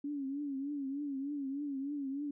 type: tone with vibrato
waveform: sine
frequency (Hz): 280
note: C#4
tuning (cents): +18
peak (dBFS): -35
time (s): 0.04-2.31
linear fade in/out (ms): 5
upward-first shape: triangle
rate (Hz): 3.3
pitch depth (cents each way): 100
effects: none